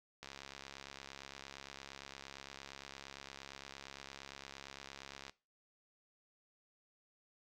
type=click train; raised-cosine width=0.2 ms; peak=-30 dBFS; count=349; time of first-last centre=0.23-5.296 s; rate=68.7 Hz; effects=noise-tail reverb RT60 0.3 s tail -20 dB re dry